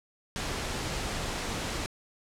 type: noise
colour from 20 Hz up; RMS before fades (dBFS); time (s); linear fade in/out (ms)
pink; -33; 0.36-1.86; 0
effects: low-pass 8000 Hz 12 dB/octave